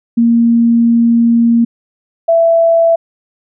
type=tone pair in turn; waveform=sine; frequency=233.1 / 665.4 Hz; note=A#3 / E5; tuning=0 / +16 cents; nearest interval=octave + tritone; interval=1816 cents; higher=second; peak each=-6 dBFS; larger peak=neither; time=0.17-1.65 / 2.28-2.96 s; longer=first; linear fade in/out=10 ms; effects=none